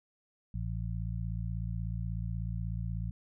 harmonic tone, 56.4 Hz, A1, 44 cents sharp, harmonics 1 / 2 / 3, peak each -36 / -36 / -40 dBFS, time 0.54-3.11 s, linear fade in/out 5 ms, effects none

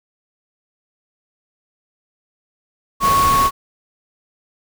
sine tone in noise, 1106 Hz, C#6, 4 cents flat, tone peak -12 dBFS, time 3-3.51 s, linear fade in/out 50 ms, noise pink, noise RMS -22 dBFS, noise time 3-3.51 s, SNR +7 dB, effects none

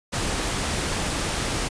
pink noise, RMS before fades -26 dBFS, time 0.12-1.69 s, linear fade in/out 20 ms, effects resampled to 22050 Hz

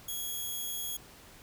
5% pulse tone, 3322 Hz, G#7, in tune, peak -26 dBFS, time 0.08-0.97 s, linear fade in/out 5 ms, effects pink hiss -54 dBFS RMS until 1.42 s

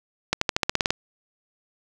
accelerating click train, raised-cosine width 0.2 ms, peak -3 dBFS, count 10, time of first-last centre 0.33-0.906 s, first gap 84 ms, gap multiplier 0.93, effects none

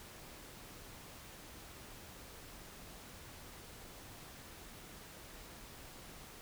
silence, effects pink hiss -53 dBFS RMS until 6.41 s

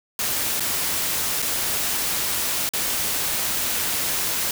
white noise with dropouts, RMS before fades -24 dBFS, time 0.19-4.51 s, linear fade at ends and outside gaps 2 ms, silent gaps 0.598-0.604 / 1.42-1.424 / 2.691-2.735 s, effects none

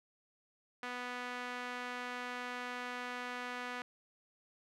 sawtooth tone with band-pass filter, 246.9 Hz, B3, in tune, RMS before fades -42 dBFS, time 0.83-3.82 s, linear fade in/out 2 ms, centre 1700 Hz, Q 1.1, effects none

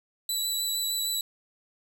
20% pulse tone with vibrato, 3951 Hz, B7, in tune, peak -21 dBFS, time 0.29-1.21 s, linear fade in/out 2 ms, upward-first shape sine, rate 6.5 Hz, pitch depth 13 cents each way, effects none

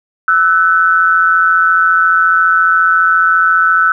sine tone pair together, 1318.5 / 1493 Hz, E6 / F#6, 0 / +15 cents, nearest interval major second, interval 215 cents, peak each -10 dBFS, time 0.28-3.92 s, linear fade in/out 2 ms, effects none

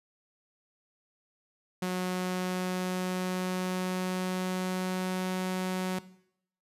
sawtooth tone with pitch glide, 182.8 to 185.14 Hz, F#3 to F#3, -21 to +1 cents, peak -25 dBFS, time 1.82-5.99 s, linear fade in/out 5 ms, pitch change +22 cents, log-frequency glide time 2.02-5.41 s, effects noise-tail reverb RT60 0.7 s tail -17 dB re dry + resampled to 32000 Hz

